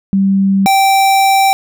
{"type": "tone pair in turn", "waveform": ["sine", "square"], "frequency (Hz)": [194.8, 779.2], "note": ["G3", "G5"], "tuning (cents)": [-11, -11], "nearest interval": "2 octaves", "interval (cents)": 2400, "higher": "second", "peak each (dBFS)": -8, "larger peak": "neither", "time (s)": [[0.13, 0.66], [0.66, 1.53]], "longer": "second", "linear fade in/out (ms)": 0, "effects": []}